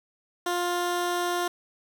15% pulse tone, 352.1 Hz, F4, 14 cents sharp, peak -19 dBFS, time 0.46-1.48 s, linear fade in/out 5 ms, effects none

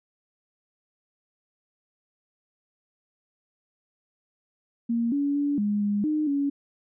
sine tone with pitch steps, 233.1 / 284.1 / 287.1 / 206.6 / 204.8 / 305.2 / 282.1 Hz, A#3 / C#4 / D4 / G#3 / G#3 / D#4 / C#4, 0 / +43 / -39 / -9 / -24 / -33 / +30 cents, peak -22 dBFS, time 4.89-6.5 s, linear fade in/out 10 ms, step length 230 ms, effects none

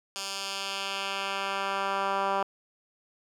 10% pulse tone with band-pass filter sweep, 196 Hz, G3, in tune, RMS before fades -31 dBFS, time 0.16-2.43 s, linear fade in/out 0 ms, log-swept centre 5500 to 980 Hz, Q 1.1, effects none

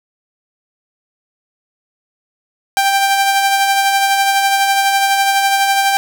sawtooth tone with tremolo, 787 Hz, G5, 7 cents sharp, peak -6 dBFS, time 2.77-5.97 s, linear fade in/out 0 ms, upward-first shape sine, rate 12 Hz, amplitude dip 35%, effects none

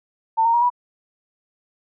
sine tone with pitch steps, 899 / 923.7 / 949.2 / 975.3 Hz, A5 / A#5 / A#5 / B5, +37 / -16 / +31 / -22 cents, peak -14 dBFS, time 0.37-0.702 s, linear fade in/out 20 ms, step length 83 ms, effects none

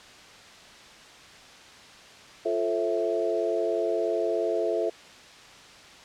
sine chord, F major seventh, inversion none, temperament equal with one note detuned, 349.2 / 440 / 537 / 659.3 Hz, F4 / A4 / C5 / E5, 0 / 0 / +45 / 0 cents, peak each -30 / -28 / -33 / -28 dBFS, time 2.45-4.9 s, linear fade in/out 10 ms, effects white hiss -48 dBFS RMS until 6.04 s + low-pass 5000 Hz 12 dB/octave

